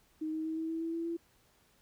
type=tone with pitch steps; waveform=sine; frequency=312.6 / 315.9 / 319.2 / 322.5 / 325.9 / 329.3 / 332.7 / 336.2 Hz; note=D#4 / D#4 / D#4 / E4 / E4 / E4 / E4 / E4; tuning=+8 / +26 / +44 / -38 / -20 / -2 / +16 / +34 cents; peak=-33 dBFS; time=0.21-1.17 s; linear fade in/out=10 ms; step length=120 ms; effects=pink hiss -68 dBFS RMS until 1.81 s